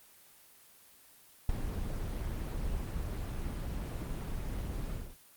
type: noise with ADSR envelope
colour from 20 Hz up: brown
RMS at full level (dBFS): -29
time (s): 1.49-5.17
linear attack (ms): 3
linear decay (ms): 13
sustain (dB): -7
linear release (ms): 240
effects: white hiss -59 dBFS RMS until 5.36 s + Opus 24 kbps